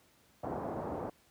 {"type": "low-pass noise", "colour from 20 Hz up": "white", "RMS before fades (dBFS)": -38, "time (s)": [0.43, 1.1], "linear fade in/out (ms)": 10, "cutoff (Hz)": 860, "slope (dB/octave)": 24, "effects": ["pink hiss -66 dBFS RMS until 1.3 s", "high-pass 80 Hz 12 dB/octave"]}